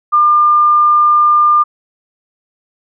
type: tone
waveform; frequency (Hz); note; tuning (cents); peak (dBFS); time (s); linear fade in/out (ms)
sine; 1200; D6; +37; -6; 0.12-1.64; 20
effects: none